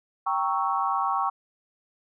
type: chord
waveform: sine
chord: G diminished seventh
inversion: none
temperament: equal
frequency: 784 / 932.3 / 1108.7 / 1318.5 Hz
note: G5 / Bb5 / Db6 / Fb6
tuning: 0 / 0 / 0 / 0 cents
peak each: -28 / -30 / -26 / -32 dBFS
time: 0.26-1.3 s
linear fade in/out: 10 ms
effects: none